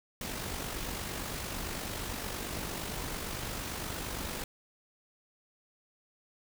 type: noise with amplitude modulation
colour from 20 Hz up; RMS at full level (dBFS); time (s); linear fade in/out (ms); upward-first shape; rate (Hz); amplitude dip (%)
pink; -36; 0.21-4.44; 2; sine; 48.8; 40
effects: none